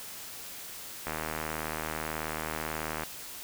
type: click train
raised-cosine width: 0.5 ms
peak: -18 dBFS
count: 155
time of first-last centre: 1.07-3.034 s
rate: 78.4 Hz
effects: white hiss -43 dBFS RMS until 3.43 s